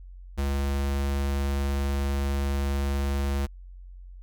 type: tone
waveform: square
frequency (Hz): 69.6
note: C#2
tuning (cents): +8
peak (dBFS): -25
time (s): 0.37-3.47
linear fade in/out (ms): 20
effects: added 45 Hz sine -41 dBFS peak until 4.22 s